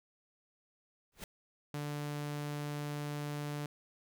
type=noise with exponential growth; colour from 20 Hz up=pink; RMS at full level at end=-40 dBFS; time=1.12-1.24 s; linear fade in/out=2 ms; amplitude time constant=24 ms
type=tone; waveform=sawtooth; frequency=146.83 Hz; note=D3; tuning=in tune; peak=-33 dBFS; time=1.74-3.66 s; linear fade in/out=2 ms
effects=none